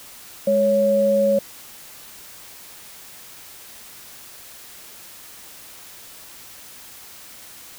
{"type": "tone pair together", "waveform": "sine", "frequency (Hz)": [207.3, 554.4], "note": ["G#3", "C#5"], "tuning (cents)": [-3, 0], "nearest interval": "octave + perfect fourth", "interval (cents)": 1703, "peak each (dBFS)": [-23, -15], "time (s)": [0.47, 1.39], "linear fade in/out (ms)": 5, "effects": ["white hiss -42 dBFS RMS until 7.78 s"]}